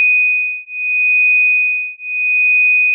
sine beating tone pair, 2489 / 2489.76 Hz, D#7 / D#7, 0 / +1 cents, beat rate 0.76 Hz, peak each -14 dBFS, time 0-2.94 s, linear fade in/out 0 ms, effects none

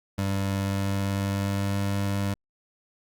25% pulse tone with pitch glide, 98 to 99.48 Hz, G2 to G2, 0 to +26 cents, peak -21 dBFS, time 0.18-2.34 s, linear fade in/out 5 ms, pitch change +26 cents, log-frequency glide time 0.49-1.83 s, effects Opus 48 kbps

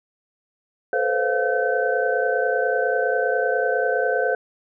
sine tone cluster, 437.6 / 502 / 532 / 701 / 1529 Hz, A4 / B4 / C5 / F5 / G6, -9 / +28 / +29 / +6 / -44 cents, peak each -25 dBFS, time 0.93-4.35 s, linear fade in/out 2 ms, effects none

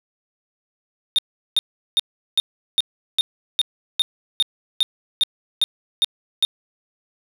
triangle tone bursts, 3661 Hz, A#7, 32 cents flat, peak -12 dBFS, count 14, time 1.16-6.45 s, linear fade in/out 0 ms, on 25 ms, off 380 ms, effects none

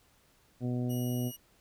harmonic tone, 123.47 Hz, B2, in tune, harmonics 1 / 2 / 3 / 4 / 5 / 6, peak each -32 / -33 / -42 / -46 / -46 / -51 dBFS, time 0.6-1.32 s, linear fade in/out 50 ms
5% pulse tone, 2900 Hz, F#7, 35 cents flat, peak -35 dBFS, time 0.89-1.37 s, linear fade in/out 20 ms
effects pink hiss -66 dBFS RMS until 1.6 s

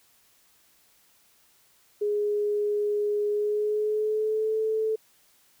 sine tone with pitch glide, 415.3 to 438.2 Hz, G#4 to A4, 0 to -7 cents, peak -23 dBFS, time 2.01-4.96 s, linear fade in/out 10 ms, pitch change +93 cents, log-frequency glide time 3.3-4.57 s, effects white hiss -62 dBFS RMS until 5.6 s

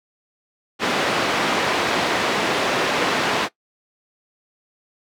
pink band-pass noise, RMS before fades -21 dBFS, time 0.79-3.49 s, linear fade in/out 50 ms, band 300 to 3600 Hz, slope 12 dB/octave, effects noise-tail reverb RT60 0.1 s tail -19 dB re dry

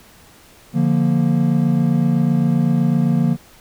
triangle chord, Bb major, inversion first, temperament equal, 146.83 / 174.61 / 233.1 Hz, D3 / F3 / Bb3, 0 / 0 / 0 cents, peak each -16 dBFS, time 0.73-3.37 s, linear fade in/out 50 ms, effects pink hiss -47 dBFS RMS until 3.6 s

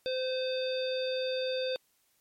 harmonic tone, 516 Hz, C5, 24 cents flat, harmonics 1 / 3 / 5 / 7 / 9, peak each -30 / -45 / -43 / -39 / -42 dBFS, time 0.06-1.76 s, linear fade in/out 0 ms, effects white hiss -71 dBFS RMS until 2.2 s + MP3 64 kbps

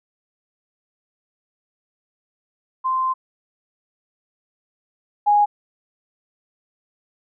sine tone pair in turn, 1041 / 827.1 Hz, C6 / G#5, -9 / -7 cents, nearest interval major third, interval 398 cents, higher first, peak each -18 / -12 dBFS, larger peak second, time 2.84-3.14 / 5.26-5.46 s, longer first, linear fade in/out 20 ms, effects none

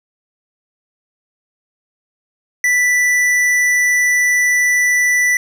triangle tone with tanh clipping, 1975.5 Hz, B6, in tune, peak -13 dBFS, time 2.64-5.37 s, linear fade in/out 2 ms, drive 17 dB, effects none

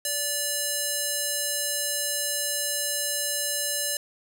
square tone with band-pass filter, 580 Hz, D5, 22 cents flat, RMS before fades -28 dBFS, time 0.05-3.97 s, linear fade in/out 2 ms, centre 9700 Hz, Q 1.1, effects none

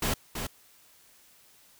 pink noise with echo, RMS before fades -28 dBFS, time 0.02-0.14 s, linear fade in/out 5 ms, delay 330 ms, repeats 1, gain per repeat -6 dB, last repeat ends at 0.47 s, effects white hiss -59 dBFS RMS until 1.79 s

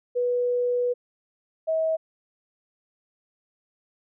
sine tone pair in turn, 490 / 641.4 Hz, B4 / E5, -14 / -48 cents, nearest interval perfect fourth, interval 466 cents, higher second, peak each -21 dBFS, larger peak neither, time 0.15-0.94 / 1.67-1.97 s, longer first, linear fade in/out 20 ms, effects none

